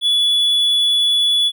triangle tone, 3421 Hz, A7, 49 cents flat, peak -11 dBFS, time 0.01-1.52 s, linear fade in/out 50 ms, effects none

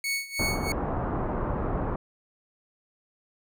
sawtooth tone with tremolo, 2217 Hz, C#7, in tune, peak -22 dBFS, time 0.04-0.72 s, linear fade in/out 2 ms, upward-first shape sine, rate 3.1 Hz, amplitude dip 85%
pink low-pass noise, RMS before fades -29 dBFS, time 0.39-1.96 s, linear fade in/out 5 ms, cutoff 1200 Hz, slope 24 dB/octave
effects none

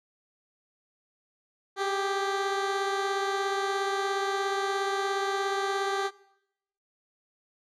15% pulse beating tone pair, 392 / 409 Hz, G4 / G#4, 0 / -26 cents, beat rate 17 Hz, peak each -21 / -30 dBFS, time 1.76-6.11 s, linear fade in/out 50 ms, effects noise-tail reverb RT60 0.8 s tail -21 dB re dry + low-pass 6000 Hz 12 dB/octave

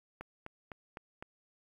click train, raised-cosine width 0.5 ms, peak -28 dBFS, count 5, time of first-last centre 0.21-1.225 s, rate 3.94 Hz, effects 10-bit

